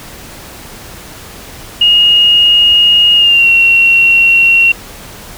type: tone with pitch glide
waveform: sine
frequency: 2862 to 2736 Hz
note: F7 to F7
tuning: +42 to -36 cents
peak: -4 dBFS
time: 1.81-4.72 s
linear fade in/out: 5 ms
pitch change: -78 cents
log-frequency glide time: 3.16-3.48 s
effects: pink hiss -31 dBFS RMS until 5.37 s